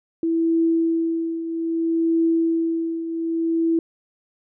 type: tone with tremolo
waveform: sine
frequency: 329.6 Hz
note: E4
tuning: in tune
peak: -15 dBFS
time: 0.23-3.79 s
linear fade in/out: 2 ms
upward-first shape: triangle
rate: 0.62 Hz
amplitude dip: 70%
effects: none